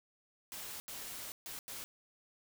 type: noise bursts at uneven times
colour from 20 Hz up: white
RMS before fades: -45 dBFS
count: 4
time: 0.52-0.8 / 0.88-1.32 / 1.46-1.59 / 1.68-1.84 s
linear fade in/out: 0 ms
effects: none